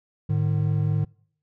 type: tone pair together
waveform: triangle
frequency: 107 / 151.57 Hz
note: A2 / D#3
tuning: -48 / -45 cents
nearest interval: tritone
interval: 603 cents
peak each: -21 dBFS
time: 0.29-1.05 s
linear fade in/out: 10 ms
effects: noise-tail reverb RT60 0.6 s tail -25 dB re dry